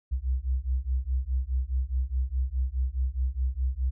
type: beating tone pair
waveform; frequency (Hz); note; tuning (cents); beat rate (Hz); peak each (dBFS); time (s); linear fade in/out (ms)
sine; 62 / 66.8; B1 / C2; +7 / +36; 4.8; -28 / -28; 0.11-3.91; 20
effects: none